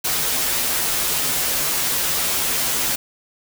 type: noise with comb filter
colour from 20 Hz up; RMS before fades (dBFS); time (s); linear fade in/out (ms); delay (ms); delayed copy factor
white; -21; 0.04-2.96; 10; 9.9; -0.65
effects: none